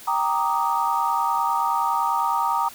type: chord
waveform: sine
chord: Eb major seventh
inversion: first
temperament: equal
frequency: 784 / 932.3 / 1174.7 / 1244.5 Hz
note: G5 / Bb5 / D6 / Eb6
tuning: 0 / 0 / 0 / 0 cents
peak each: -27 / -22 / -28 / -26 dBFS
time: 0.07-2.69 s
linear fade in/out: 10 ms
effects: white hiss -43 dBFS RMS until 2.74 s